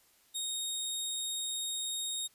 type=tone; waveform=20% pulse; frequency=3729 Hz; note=A#7; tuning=in tune; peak=-28 dBFS; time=0.34-2.28 s; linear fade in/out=20 ms; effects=white hiss -66 dBFS RMS until 2.34 s + resampled to 32000 Hz